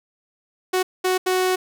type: tone bursts at uneven times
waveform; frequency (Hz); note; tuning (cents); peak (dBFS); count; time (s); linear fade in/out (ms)
sawtooth; 370; F#4; 0; -14; 3; 0.73-0.83 / 1.04-1.18 / 1.26-1.56; 10
effects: none